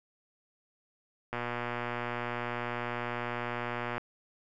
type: click train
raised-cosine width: 0.5 ms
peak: -19 dBFS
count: 319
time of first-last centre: 1.33-3.98 s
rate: 120 Hz
effects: none